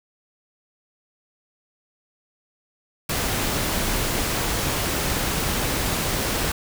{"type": "noise", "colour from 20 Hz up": "pink", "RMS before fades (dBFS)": -24, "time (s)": [3.09, 6.52], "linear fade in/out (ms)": 5, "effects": []}